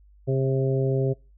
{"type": "harmonic tone with a mistuned harmonic", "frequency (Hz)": 133.6, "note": "C3", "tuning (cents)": 36, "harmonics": [1, 2, 3, 4, 5], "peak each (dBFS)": [-22, -33, -26, -31, -36], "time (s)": [0.27, 1.14], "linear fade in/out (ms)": 20, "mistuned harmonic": 5, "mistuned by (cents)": -19, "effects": ["noise-tail reverb RT60 0.3 s tail -25 dB re dry", "added 50 Hz sine -51 dBFS peak until 1.37 s"]}